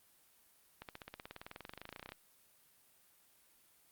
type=accelerating click train; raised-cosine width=0.3 ms; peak=-30 dBFS; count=29; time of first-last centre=0.82-2.121 s; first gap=68 ms; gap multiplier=0.97; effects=white hiss -68 dBFS RMS until 3.91 s + Opus 32 kbps